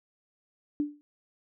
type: tone with exponential decay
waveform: sine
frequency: 293.7 Hz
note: D4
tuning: in tune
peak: -22 dBFS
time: 0.8-1.01 s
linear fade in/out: 0 ms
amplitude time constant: 45 ms
effects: none